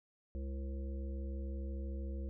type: harmonic tone with a mistuned harmonic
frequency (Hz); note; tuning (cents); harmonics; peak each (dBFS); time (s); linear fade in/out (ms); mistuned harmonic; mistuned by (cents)
67; C2; +42; 1 / 3 / 5 / 7 / 8; -38 / -49 / -51 / -56 / -55; 0.35-2.29; 0; 3; +54
effects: none